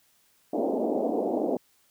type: band-pass noise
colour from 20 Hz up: pink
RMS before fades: -27 dBFS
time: 0.53-1.57 s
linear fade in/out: 5 ms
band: 230 to 750 Hz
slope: 48 dB/octave
effects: white hiss -65 dBFS RMS until 1.9 s